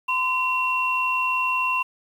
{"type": "tone pair together", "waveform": "sine", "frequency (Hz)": [1023.7, 2733], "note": ["C6", "F7"], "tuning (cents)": [-38, -38], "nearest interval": "octave + perfect fourth", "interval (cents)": 1700, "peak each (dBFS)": -23, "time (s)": [0.08, 1.83], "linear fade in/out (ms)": 10, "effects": ["8-bit"]}